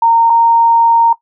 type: tone pair in turn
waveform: sine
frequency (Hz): 921 / 924.8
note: A#5 / A#5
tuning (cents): -21 / -14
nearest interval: unison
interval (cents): 7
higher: second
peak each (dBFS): -6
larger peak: neither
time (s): 0.02-0.3 / 0.3-1.13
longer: second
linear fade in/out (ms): 5
effects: noise-tail reverb RT60 0.1 s tail -17 dB re dry